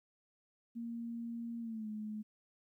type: tone with pitch glide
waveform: sine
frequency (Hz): 233.1 to 213.8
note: A#3 to A3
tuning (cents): 0 to -49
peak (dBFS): -39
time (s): 0.75-2.23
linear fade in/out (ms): 20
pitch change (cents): -149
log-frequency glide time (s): 1.6-1.88
effects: 13-bit